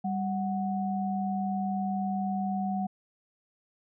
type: tone pair together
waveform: sine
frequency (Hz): 196 / 740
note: G3 / F#5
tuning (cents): 0 / 0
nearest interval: octave + major seventh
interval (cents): 2300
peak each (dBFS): -29 / -32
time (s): 0.04-2.87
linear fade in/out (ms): 10
effects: none